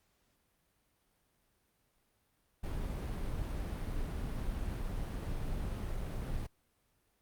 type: noise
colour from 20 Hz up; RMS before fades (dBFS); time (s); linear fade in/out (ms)
brown; -37; 2.63-6.47; 10
effects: pink hiss -75 dBFS RMS until 7.21 s + Opus 48 kbps